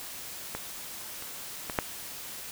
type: clicks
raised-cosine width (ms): 0.5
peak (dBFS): -18 / -26 / -18 / -9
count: 4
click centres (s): 0.55 / 1.224 / 1.698 / 1.788
effects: white hiss -41 dBFS RMS until 2.51 s